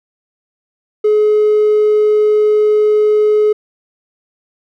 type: tone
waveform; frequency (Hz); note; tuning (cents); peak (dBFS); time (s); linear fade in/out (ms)
triangle; 424; G#4; +36; -5; 1.04-3.53; 10
effects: tanh soft clip ceiling -4 dBFS